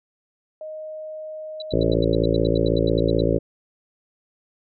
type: tone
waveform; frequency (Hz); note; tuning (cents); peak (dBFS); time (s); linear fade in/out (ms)
sine; 622.3; D#5; 0; -31; 0.61-1.95; 2
type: tone bursts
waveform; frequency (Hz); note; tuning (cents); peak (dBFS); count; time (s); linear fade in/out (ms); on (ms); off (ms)
sine; 3951; B7; 0; -31; 16; 1.6-3.21; 2; 20; 86
type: harmonic tone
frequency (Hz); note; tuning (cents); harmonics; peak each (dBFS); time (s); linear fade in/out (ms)
56; A1; +31; 1 / 2 / 3 / 5 / 6 / 7 / 8 / 9 / 10; -26 / -26 / -26 / -26 / -26 / -26 / -26 / -26 / -26; 1.72-3.39; 20
effects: none